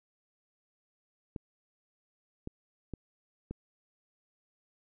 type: clicks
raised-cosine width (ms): 3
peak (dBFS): -25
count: 4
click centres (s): 1.362 / 2.474 / 2.937 / 3.51
effects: none